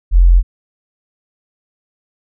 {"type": "tone", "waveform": "sine", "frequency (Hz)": 43.65, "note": "F1", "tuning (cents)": 0, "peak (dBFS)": -4, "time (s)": [0.11, 0.43], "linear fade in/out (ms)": 50, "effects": []}